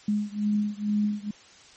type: beating tone pair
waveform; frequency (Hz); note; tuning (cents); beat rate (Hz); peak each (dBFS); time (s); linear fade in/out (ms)
sine; 207.7 / 209.9; G#3 / G#3; 0 / +19; 2.2; -26 / -27; 0.08-1.31; 5
effects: white hiss -52 dBFS RMS until 1.76 s + MP3 32 kbps